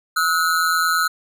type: ring-modulated tone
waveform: square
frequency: 1375 Hz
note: F6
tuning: 27 cents flat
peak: -14 dBFS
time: 0.16-1.08 s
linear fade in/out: 10 ms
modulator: 84.3 Hz
effects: none